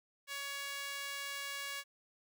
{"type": "tone with high-pass filter", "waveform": "sawtooth", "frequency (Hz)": 561, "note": "C#5", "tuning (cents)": 21, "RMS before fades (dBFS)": -42, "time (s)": [0.27, 1.84], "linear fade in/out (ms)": 50, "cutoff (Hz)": 1800, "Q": 1.1, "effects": []}